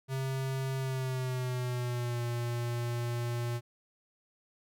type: tone with pitch glide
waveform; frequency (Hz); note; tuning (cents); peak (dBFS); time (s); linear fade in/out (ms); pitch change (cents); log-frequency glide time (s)
square; 133.2 to 119.36; C3 to A#2; +31 to +41; -32; 0.08-3.61; 50; -190; 0.78-2.22
effects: none